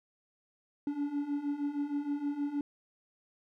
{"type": "beating tone pair", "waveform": "triangle", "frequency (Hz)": [283.7, 290.1], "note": ["C#4", "D4"], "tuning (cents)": [40, -21], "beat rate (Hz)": 6.4, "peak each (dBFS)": [-35, -31], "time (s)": [0.87, 2.61], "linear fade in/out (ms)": 2, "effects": []}